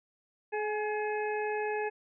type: harmonic tone with a mistuned harmonic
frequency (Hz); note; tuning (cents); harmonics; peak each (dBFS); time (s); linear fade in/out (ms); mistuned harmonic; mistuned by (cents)
425; G#4; +40; 1 / 2 / 4 / 5 / 6; -32 / -35 / -39 / -49 / -42; 0.52-1.9; 20; 2; -25
effects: none